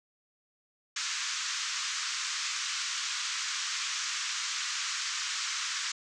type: band-pass noise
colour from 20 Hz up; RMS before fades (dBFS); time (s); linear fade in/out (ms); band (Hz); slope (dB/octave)
white; -34; 0.96-5.92; 5; 1100 to 7100; 48
effects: resampled to 22050 Hz